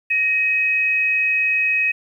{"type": "tone pair together", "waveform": "sine", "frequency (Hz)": [1864.7, 2537], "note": ["A#6", "D#7"], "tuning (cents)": [0, 33], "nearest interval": "perfect fourth", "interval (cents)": 533, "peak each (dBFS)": [-25, -16], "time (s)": [0.1, 1.92], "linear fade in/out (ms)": 10, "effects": ["9-bit"]}